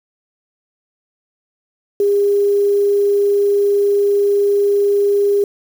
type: tone with quantisation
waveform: sine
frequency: 404.7 Hz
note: G#4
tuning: 45 cents flat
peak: -11 dBFS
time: 2-5.44 s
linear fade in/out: 2 ms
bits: 6
effects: none